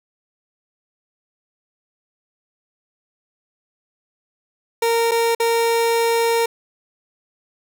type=tone with dropouts; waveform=30% pulse; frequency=462.3 Hz; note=A#4; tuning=14 cents flat; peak=-13 dBFS; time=4.82-6.46 s; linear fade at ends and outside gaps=5 ms; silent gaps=5.112-5.116 / 5.35-5.399 s; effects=none